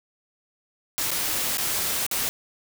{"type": "noise with dropouts", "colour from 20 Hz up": "white", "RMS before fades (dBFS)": -26, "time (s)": [0.98, 2.29], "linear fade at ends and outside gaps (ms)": 0, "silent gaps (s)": [[1.106, 1.115], [1.572, 1.582], [2.065, 2.113]], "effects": []}